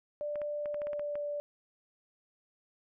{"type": "tone with pitch glide", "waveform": "sine", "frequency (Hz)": [590, 584.2], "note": ["D5", "D5"], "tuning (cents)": [8, -9], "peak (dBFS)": -33, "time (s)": [0.21, 1.4], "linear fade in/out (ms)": 0, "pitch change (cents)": -17, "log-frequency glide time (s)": [0.6, 1.24]}
{"type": "clicks", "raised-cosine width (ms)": 0.5, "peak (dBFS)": -31, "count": 9, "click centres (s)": [0.357, 0.417, 0.658, 0.744, 0.818, 0.87, 0.932, 0.995, 1.155]}
{"effects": []}